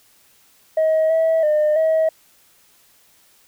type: tone with pitch steps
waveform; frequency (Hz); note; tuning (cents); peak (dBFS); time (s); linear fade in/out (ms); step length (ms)
sine; 634 / 648 / 606 / 639; D#5 / E5 / D#5 / D#5; +32 / -30 / -46 / +46; -12; 0.77-2.09; 5; 330
effects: tanh soft clip ceiling -12 dBFS + white hiss -55 dBFS RMS until 3.47 s